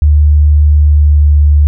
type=tone with pitch glide; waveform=sine; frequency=74.4 to 73.63 Hz; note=D2 to D2; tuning=+23 to +5 cents; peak=-3 dBFS; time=0.02-1.67 s; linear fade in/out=0 ms; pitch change=-18 cents; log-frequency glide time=0.73-1.39 s; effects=none